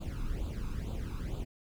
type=noise with flanger; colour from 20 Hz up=brown; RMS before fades=-36 dBFS; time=0-1.45 s; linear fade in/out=20 ms; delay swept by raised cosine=0.26 to 0.82 ms; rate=2.2 Hz; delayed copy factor=+0.8; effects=none